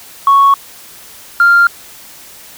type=tone pair in turn; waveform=sine; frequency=1108.7 / 1394 Hz; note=C#6 / F6; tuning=0 / -4 cents; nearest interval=major third; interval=396 cents; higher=second; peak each=-3 dBFS; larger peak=neither; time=0.27-0.54 / 1.4-1.67 s; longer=neither; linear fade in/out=2 ms; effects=tanh soft clip ceiling -1 dBFS + white hiss -36 dBFS RMS until 2.57 s